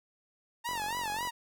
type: tone with vibrato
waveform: sawtooth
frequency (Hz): 906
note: A#5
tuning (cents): -50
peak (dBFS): -29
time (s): 0.64-1.31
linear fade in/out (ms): 20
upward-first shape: sine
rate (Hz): 3.7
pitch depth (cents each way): 150
type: click train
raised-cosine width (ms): 1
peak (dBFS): -30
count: 28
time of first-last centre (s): 0.69-1.273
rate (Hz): 46.3
effects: none